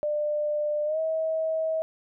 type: tone with pitch glide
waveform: sine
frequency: 597 to 639.8 Hz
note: D5 to D#5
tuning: +28 to +48 cents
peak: -24 dBFS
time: 0.03-1.82 s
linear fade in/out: 0 ms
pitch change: +120 cents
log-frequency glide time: 0.85-0.99 s
effects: none